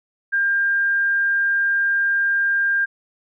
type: tone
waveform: sine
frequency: 1600 Hz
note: G6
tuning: 35 cents sharp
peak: -16 dBFS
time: 0.32-2.86 s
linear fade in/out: 20 ms
effects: none